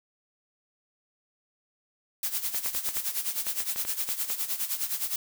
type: noise with tremolo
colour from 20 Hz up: blue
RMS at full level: -28 dBFS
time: 2.23-5.16 s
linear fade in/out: 2 ms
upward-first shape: sine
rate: 9.7 Hz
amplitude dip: 75%
type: clicks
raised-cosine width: 0.3 ms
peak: -21 dBFS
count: 11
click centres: 2.546 / 2.661 / 2.749 / 2.889 / 2.97 / 3.468 / 3.603 / 3.761 / 3.851 / 4.09 / 4.302 s
effects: none